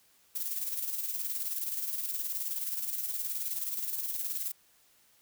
violet noise with tremolo, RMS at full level -33 dBFS, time 0.35-4.52 s, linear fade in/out 10 ms, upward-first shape square, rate 19 Hz, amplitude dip 45%, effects white hiss -65 dBFS RMS until 5.21 s

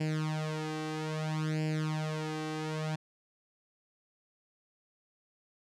sawtooth tone with flanger, 155.56 Hz, D#3, in tune, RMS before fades -34 dBFS, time 0-2.96 s, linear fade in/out 10 ms, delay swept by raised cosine 0.4 to 2.6 ms, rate 0.61 Hz, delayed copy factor +0.85, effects low-pass 7000 Hz 12 dB/octave

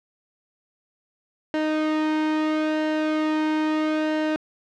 sawtooth tone with flanger, 309.7 Hz, D#4, 8 cents flat, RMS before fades -23 dBFS, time 1.54-4.36 s, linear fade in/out 0 ms, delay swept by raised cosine 0.85 to 1.51 ms, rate 0.76 Hz, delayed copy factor -0.5, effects low-pass 3000 Hz 12 dB/octave

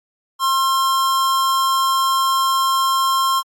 square tone pair together, 1064 / 1357.1 Hz, C6 / E6, +29 / +50 cents, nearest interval major third, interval 421 cents, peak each -16 / -26 dBFS, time 0.39-3.43 s, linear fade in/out 50 ms, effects AAC 64 kbps

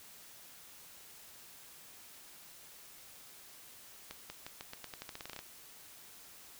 accelerating click train, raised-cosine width 0.2 ms, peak -26 dBFS, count 16, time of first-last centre 4.11-5.391 s, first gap 190 ms, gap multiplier 0.87, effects white hiss -55 dBFS RMS until 6.59 s

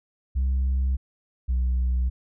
sine tone pair in turn, 65.5 / 62.5 Hz, C2 / B1, +2 / +21 cents, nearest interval minor second, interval 81 cents, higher first, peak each -18 dBFS, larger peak neither, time 0.35-0.97 / 1.48-2.1 s, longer neither, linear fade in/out 20 ms, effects tanh soft clip ceiling -19 dBFS

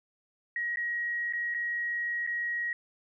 sine tone with dropouts, 1897 Hz, A#6, 30 cents sharp, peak -29 dBFS, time 0.56-2.73 s, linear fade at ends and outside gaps 2 ms, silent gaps 0.759-0.771 / 1.326-1.334 / 1.541-1.546 / 2.266-2.273 s, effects none

